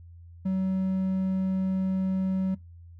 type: tone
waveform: triangle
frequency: 189 Hz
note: F#3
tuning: 37 cents sharp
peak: -22 dBFS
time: 0.45-2.55 s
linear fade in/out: 10 ms
effects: noise-tail reverb RT60 0.2 s tail -23 dB re dry + added 85 Hz sine -45 dBFS peak until 2.99 s